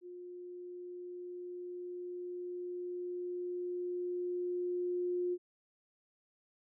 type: tone with level ramp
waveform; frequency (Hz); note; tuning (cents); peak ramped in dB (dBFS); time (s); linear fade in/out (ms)
sine; 356.4; F4; +35; -45 to -31; 0.01-5.38; 50
effects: none